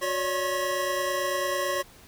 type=tone cluster; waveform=square; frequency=364.4 / 559 / 588 / 1082 / 1935 Hz; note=F#4 / C#5 / D5 / C#6 / B6; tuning=-26 / +14 / +2 / -42 / -36 cents; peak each=-35 / -30 / -37 / -32 / -35 dBFS; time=0.01-1.83 s; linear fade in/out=20 ms; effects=pink hiss -52 dBFS RMS until 2.07 s